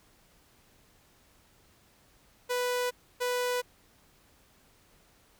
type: tone pair in turn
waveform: sawtooth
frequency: 493.9 / 493.9 Hz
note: B4 / B4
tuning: 0 / 0 cents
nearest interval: unison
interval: 0 cents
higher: neither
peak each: -24 dBFS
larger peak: neither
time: 2.49-2.91 / 3.2-3.62 s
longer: neither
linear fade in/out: 20 ms
effects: pink hiss -63 dBFS RMS until 5.39 s